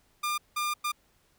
sawtooth tone bursts at uneven times, 1202 Hz, D6, 40 cents sharp, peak -24 dBFS, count 3, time 0.23-0.38 / 0.56-0.74 / 0.84-0.92 s, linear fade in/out 10 ms, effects pink hiss -67 dBFS RMS until 1.38 s

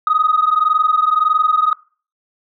sine tone pair together, 1241 / 1262.7 Hz, D#6 / D#6, -5 / +25 cents, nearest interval unison, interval 30 cents, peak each -14 dBFS, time 0.07-1.73 s, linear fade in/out 2 ms, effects noise-tail reverb RT60 0.4 s tail -23 dB re dry + tanh soft clip ceiling -6 dBFS

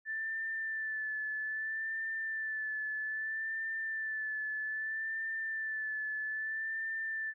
sine tone with vibrato, 1760 Hz, A6, in tune, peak -34 dBFS, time 0.05-7.34 s, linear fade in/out 50 ms, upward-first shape sine, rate 0.62 Hz, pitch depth 29 cents each way, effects none

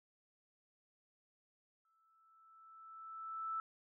sine tone with exponential growth, 1318.5 Hz, E6, in tune, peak -36 dBFS, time 1.85-3.6 s, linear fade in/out 1 ms, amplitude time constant 380 ms, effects none

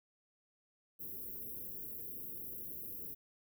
white band-stop noise, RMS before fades -45 dBFS, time 0.99-3.15 s, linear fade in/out 20 ms, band 480 to 12000 Hz, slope 48 dB/octave, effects none

